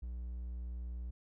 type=tone; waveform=triangle; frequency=60.3 Hz; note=B1; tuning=41 cents flat; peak=-37 dBFS; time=0.02-1.11 s; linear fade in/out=10 ms; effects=none